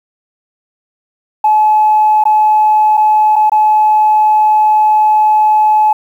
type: tone with dropouts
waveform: sine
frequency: 856 Hz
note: A5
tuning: 48 cents flat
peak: -5 dBFS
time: 1.44-5.93 s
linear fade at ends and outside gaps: 5 ms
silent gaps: 2.239-2.253 / 2.971-2.975 / 3.358-3.362 / 3.497-3.518 s
effects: tanh soft clip ceiling -1 dBFS + 7-bit